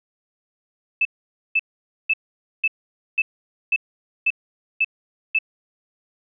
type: tone bursts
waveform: sine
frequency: 2625 Hz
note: E7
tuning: 8 cents flat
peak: -15 dBFS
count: 9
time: 1.01-5.388 s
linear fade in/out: 5 ms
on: 42 ms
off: 500 ms
effects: none